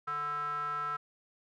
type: tone with band-pass filter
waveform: square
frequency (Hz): 146.83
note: D3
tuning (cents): 0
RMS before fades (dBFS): -35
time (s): 0.07-0.97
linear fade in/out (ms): 10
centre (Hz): 1300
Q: 10
effects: none